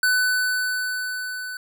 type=tone with level ramp; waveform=square; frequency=1500 Hz; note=F#6; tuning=23 cents sharp; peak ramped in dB=-17 to -31 dBFS; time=0.03-1.57 s; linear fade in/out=2 ms; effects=none